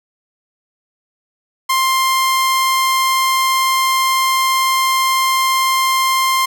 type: tone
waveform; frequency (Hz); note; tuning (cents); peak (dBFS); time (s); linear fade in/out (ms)
sawtooth; 1053; C6; +11; -9; 1.69-6.46; 10
effects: none